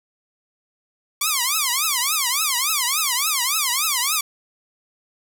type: tone with vibrato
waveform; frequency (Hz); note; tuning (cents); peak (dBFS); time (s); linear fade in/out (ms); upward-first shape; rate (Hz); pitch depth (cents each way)
5% pulse; 1116; C#6; +11; -7; 1.21-4.21; 5; triangle; 3.5; 300
effects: none